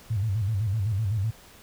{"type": "tone with vibrato", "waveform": "sine", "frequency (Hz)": 103.83, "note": "G#2", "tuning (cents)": 0, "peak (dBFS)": -23, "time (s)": [0.1, 1.31], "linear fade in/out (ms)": 10, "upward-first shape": "square", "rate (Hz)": 7.9, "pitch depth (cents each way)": 130, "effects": ["pink hiss -51 dBFS RMS until 1.62 s"]}